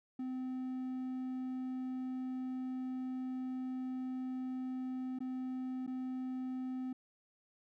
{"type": "tone with dropouts", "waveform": "triangle", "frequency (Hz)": 257, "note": "C4", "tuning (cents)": -31, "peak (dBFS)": -35, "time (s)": [0.19, 6.93], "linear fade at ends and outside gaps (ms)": 5, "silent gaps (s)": [[5.189, 5.204], [5.866, 5.875]], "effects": []}